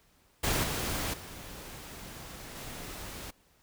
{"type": "noise with level steps", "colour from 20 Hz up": "pink", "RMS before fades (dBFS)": [-29, -33, -45, -42], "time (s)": [0.43, 3.31], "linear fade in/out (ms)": 10, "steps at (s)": [0.63, 1.13, 2.55], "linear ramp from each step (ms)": 10, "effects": ["pink hiss -66 dBFS RMS until 3.62 s"]}